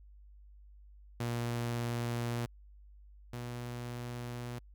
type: tone pair in turn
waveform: sawtooth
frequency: 118.8 / 121.09 Hz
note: A#2 / B2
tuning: +33 / -34 cents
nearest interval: unison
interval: 33 cents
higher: second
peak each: -29 / -35 dBFS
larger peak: first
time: 1.2-2.46 / 3.33-4.59 s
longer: neither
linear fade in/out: 5 ms
effects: added 50 Hz sine -53 dBFS peak until 4.74 s